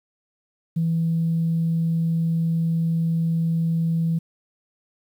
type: tone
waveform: sine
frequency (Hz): 164.81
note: E3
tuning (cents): 0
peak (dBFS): -18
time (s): 0.76-4.19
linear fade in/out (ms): 10
effects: tanh soft clip ceiling -14 dBFS + 9-bit